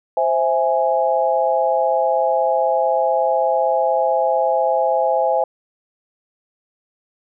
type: chord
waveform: sine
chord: C augmented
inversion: none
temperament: equal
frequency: 523.3 / 659.3 / 830.6 Hz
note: C5 / E5 / G#5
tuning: 0 / 0 / 0 cents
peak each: -19 dBFS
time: 0.17-5.44 s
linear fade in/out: 2 ms
effects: none